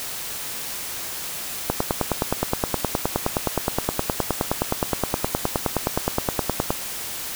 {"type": "click train", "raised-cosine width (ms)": 1, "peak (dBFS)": -5, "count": 49, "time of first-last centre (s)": [1.7, 6.705], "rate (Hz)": 9.59, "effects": ["white hiss -31 dBFS RMS until 7.35 s"]}